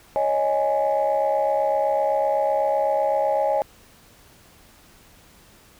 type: chord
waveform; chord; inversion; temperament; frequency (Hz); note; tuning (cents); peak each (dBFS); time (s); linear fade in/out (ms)
sine; C# suspended second; none; equal; 554.4 / 622.3 / 830.6; C#5 / D#5 / G#5; 0 / 0 / 0; -22; 0.16-3.62; 0
effects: tanh soft clip ceiling -12 dBFS + pink hiss -52 dBFS RMS until 5.79 s